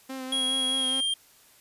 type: tone with vibrato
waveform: sawtooth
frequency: 261.6 Hz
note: C4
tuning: in tune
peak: -30 dBFS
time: 0.09-1.01 s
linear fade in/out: 10 ms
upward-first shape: sine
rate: 4.8 Hz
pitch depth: 24 cents each way
type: tone with pitch glide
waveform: square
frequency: 3300 to 3193 Hz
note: G#7 to G7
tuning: -12 to +31 cents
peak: -25 dBFS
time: 0.32-1.14 s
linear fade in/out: 5 ms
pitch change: -57 cents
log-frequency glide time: 0.75-1.02 s
effects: white hiss -57 dBFS RMS until 1.6 s + resampled to 32000 Hz